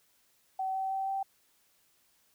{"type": "tone with pitch steps", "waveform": "sine", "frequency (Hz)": [762, 767.3, 772.6, 778], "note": ["G5", "G5", "G5", "G5"], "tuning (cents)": [-49, -37, -25, -13], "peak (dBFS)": -30, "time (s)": [0.59, 1.23], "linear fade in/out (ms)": 5, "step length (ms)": 160, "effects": ["white hiss -69 dBFS RMS until 2.34 s"]}